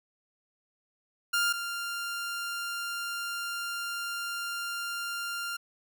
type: tone pair in turn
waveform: sawtooth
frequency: 1400 / 1394.5 Hz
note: F6 / F6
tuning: +4 / -3 cents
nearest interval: unison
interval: 7 cents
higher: first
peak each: -21 / -29 dBFS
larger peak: first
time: 1.33-1.53 / 1.53-5.57 s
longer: second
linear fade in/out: 10 ms
effects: none